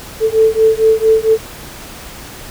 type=beating tone pair; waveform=sine; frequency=440 / 444.4 Hz; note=A4 / A4; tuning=0 / +17 cents; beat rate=4.4 Hz; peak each=-11 dBFS; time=0.2-1.38 s; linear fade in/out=50 ms; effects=pink hiss -32 dBFS RMS until 2.5 s